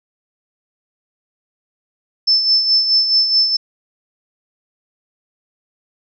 sine tone with tremolo, 5280 Hz, E8, 2 cents sharp, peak -9 dBFS, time 2.27-3.57 s, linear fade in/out 10 ms, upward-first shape sine, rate 4.7 Hz, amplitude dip 55%, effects none

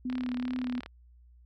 sine tone with vibrato, 250 Hz, B3, 21 cents sharp, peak -30 dBFS, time 0.05-0.8 s, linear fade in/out 5 ms, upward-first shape sine, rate 2.5 Hz, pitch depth 21 cents each way
click train, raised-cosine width 0.3 ms, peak -25 dBFS, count 29, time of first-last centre 0.1-0.861 s, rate 36.8 Hz
effects added 60 Hz sine -54 dBFS peak until 1.45 s

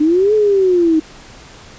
sine linear two-way sweep, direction up then down, 292.5 to 433.5 to 309.8 Hz, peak -9 dBFS, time 0-1 s, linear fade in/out 10 ms, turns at 0.34 s, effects pink hiss -39 dBFS RMS until 1.78 s + resampled to 16000 Hz

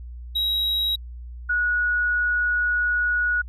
triangle / sine tone pair in turn, 3838 / 1459.4 Hz, A#7 / F#6, +50 / -24 cents, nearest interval octave + perfect fourth, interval 1674 cents, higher first, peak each -19 dBFS, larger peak neither, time 0.35-0.96 / 1.49-3.42 s, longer second, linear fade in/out 10 ms, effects added 60 Hz sine -34 dBFS peak until 3.48 s + resampled to 32000 Hz

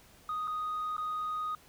sine tone with dropouts, 1244.5 Hz, D#6, in tune, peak -30 dBFS, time 0.29-1.55 s, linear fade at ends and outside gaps 2 ms, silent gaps 0.474-0.478 / 0.967-0.98 s, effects tanh soft clip ceiling -30 dBFS + pink hiss -59 dBFS RMS until 1.68 s

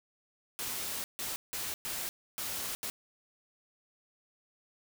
white noise bursts at uneven times, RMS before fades -37 dBFS, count 6, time 0.59-1.04 / 1.19-1.36 / 1.53-1.74 / 1.85-2.09 / 2.38-2.75 / 2.83-2.9 s, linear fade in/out 0 ms, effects none

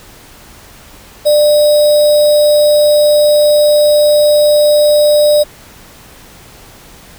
sine tone with sample-and-hold, 595 Hz, D5, 22 cents sharp, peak -5 dBFS, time 1.25-5.44 s, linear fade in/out 20 ms, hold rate 4410 Hz, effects pink hiss -38 dBFS RMS until 7.18 s

